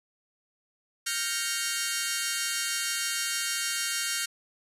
10% pulse chord, G half-diminished seventh, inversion third, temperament equal, 1396.9 / 1568 / 1864.7 / 2217 Hz, F6 / G6 / Bb6 / Db7, 0 / 0 / 0 / 0 cents, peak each -25 dBFS, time 1.06-4.26 s, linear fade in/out 10 ms, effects resampled to 32000 Hz

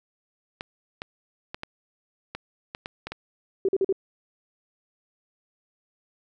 clicks, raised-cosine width 0.3 ms, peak -17 dBFS, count 9, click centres 0.609 / 1.019 / 1.545 / 1.634 / 2.35 / 2.749 / 2.859 / 3.07 / 3.12 s
sine tone bursts, 385 Hz, G4, 31 cents flat, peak -19 dBFS, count 4, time 3.65-3.926 s, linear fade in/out 2 ms, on 36 ms, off 44 ms
effects none

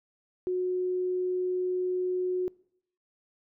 sine tone, 365.2 Hz, F#4, 23 cents flat, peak -26 dBFS, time 0.47-2.48 s, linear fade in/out 0 ms, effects noise-tail reverb RT60 0.7 s tail -24 dB re dry

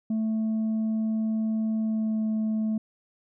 sine tone with pitch glide, 220 to 218 Hz, A3 to A3, 0 to -16 cents, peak -21 dBFS, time 0.1-2.78 s, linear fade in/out 5 ms, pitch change -16 cents, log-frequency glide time 1.8-2.26 s, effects tanh soft clip ceiling -23 dBFS

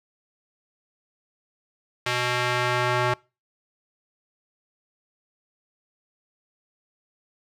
square tone with band-pass filter sweep, 123.47 Hz, B2, in tune, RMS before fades -24 dBFS, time 2.06-3.14 s, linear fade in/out 5 ms, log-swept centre 2500 to 1200 Hz, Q 0.79, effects noise-tail reverb RT60 0.3 s tail -25 dB re dry

